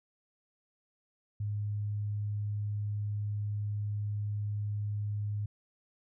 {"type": "tone", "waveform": "sine", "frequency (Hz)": 103.83, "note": "G#2", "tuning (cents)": 0, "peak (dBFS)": -31, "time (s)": [1.4, 5.46], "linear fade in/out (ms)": 5, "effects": []}